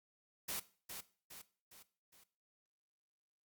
white noise with echo, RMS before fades -41 dBFS, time 0.48-0.6 s, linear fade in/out 10 ms, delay 410 ms, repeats 4, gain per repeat -6 dB, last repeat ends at 2.24 s, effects noise-tail reverb RT60 0.4 s tail -17 dB re dry + Opus 48 kbps

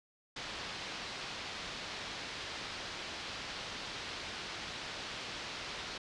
white low-pass noise, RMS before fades -43 dBFS, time 0.36-5.98 s, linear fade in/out 5 ms, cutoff 4700 Hz, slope 24 dB/octave, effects resampled to 24000 Hz

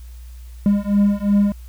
triangle beating tone pair, 201.5 / 204.3 Hz, G3 / G#3, +48 / -28 cents, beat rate 2.8 Hz, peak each -15 dBFS, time 0.66-1.52 s, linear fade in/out 0 ms, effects added 60 Hz sine -34 dBFS peak until 1.68 s + white hiss -53 dBFS RMS until 1.68 s

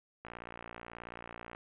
click train, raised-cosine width 0.5 ms, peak -29 dBFS, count 77, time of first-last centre 0.25-1.549 s, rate 58.5 Hz, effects resampled to 8000 Hz + 10-bit

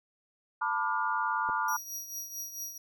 sine chord, B half-diminished seventh, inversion third, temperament just, 889 / 987.8 / 1185.3 / 1422.4 Hz, A5 / B5 / D6 / F6, +18 / 0 / +16 / +31 cents, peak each -33 dBFS, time 0.61-1.77 s, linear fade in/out 10 ms
clicks, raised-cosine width 1 ms, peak -29 dBFS, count 2, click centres 1.489 / 1.497 s
sawtooth tone with tremolo, 5750 Hz, F8, 50 cents sharp, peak -32 dBFS, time 1.68-2.78 s, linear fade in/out 5 ms, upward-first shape triangle, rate 4.5 Hz, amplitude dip 70%
effects none

